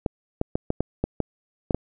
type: clicks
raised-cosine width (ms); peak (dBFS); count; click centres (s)
2; -9; 9; 0.062 / 0.414 / 0.555 / 0.704 / 0.806 / 1.04 / 1.203 / 1.708 / 1.746
effects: none